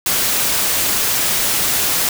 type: noise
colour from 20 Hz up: white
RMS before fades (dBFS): -17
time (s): 0.06-2.09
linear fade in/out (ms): 2
effects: none